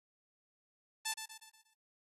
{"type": "tone with echo", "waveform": "5% pulse", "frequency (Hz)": 880, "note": "A5", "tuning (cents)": 0, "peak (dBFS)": -23, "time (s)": [1.05, 1.14], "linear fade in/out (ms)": 10, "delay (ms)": 120, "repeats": 5, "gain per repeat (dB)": -7, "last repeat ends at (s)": 1.74, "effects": ["AAC 32 kbps"]}